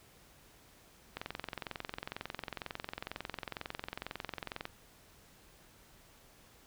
click train, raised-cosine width 0.3 ms, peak -22 dBFS, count 78, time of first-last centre 1.17-4.654 s, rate 22.1 Hz, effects pink hiss -61 dBFS RMS until 6.66 s

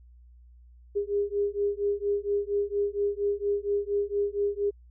sine beating tone pair, 404.3 / 408.6 Hz, G#4 / G#4, -46 / -28 cents, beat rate 4.3 Hz, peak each -28 dBFS, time 0.95-4.71 s, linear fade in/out 20 ms, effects added 60 Hz sine -50 dBFS peak until 4.9 s

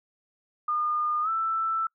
sine tone with pitch glide, 1216 to 1326.1 Hz, D#6 to E6, -40 to +10 cents, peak -24 dBFS, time 0.68-1.87 s, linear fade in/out 5 ms, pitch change +150 cents, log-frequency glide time 1.22-1.29 s, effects noise-tail reverb RT60 0.1 s tail -25 dB re dry

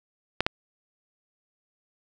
clicks, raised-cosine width 0.3 ms, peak -6 dBFS, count 2, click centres 0.406 / 0.465 s, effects none

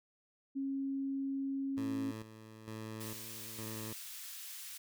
sine tone, 272.5 Hz, C#4, 29 cents flat, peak -34 dBFS, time 0.55-2.12 s, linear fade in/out 20 ms
15% pulse tone with tremolo, 110 Hz, A2, in tune, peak -36 dBFS, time 1.77-3.93 s, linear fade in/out 5 ms, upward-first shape square, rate 1.1 Hz, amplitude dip 65%
white high-pass noise, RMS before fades -47 dBFS, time 3-4.78 s, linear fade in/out 10 ms, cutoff 1900 Hz, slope 12 dB/octave
effects none

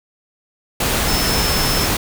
sine tone in noise, 5274 Hz, E8, in tune, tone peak -22 dBFS, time 1.08-1.86 s, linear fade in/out 5 ms, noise pink, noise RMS -18 dBFS, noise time 0.8-1.97 s, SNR -7 dB, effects none

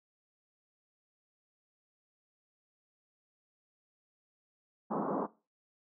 pink band-pass noise, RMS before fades -34 dBFS, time 4.9-5.27 s, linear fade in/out 20 ms, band 180 to 1200 Hz, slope 48 dB/octave, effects noise-tail reverb RT60 0.3 s tail -19 dB re dry

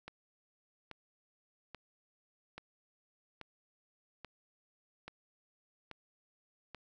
click train, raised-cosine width 0.3 ms, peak -29 dBFS, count 9, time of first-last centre 0.08-6.747 s, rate 1.2 Hz, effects none

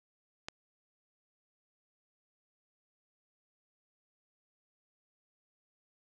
click, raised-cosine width 0.2 ms, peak -21 dBFS, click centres 0.485 s, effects resampled to 22050 Hz

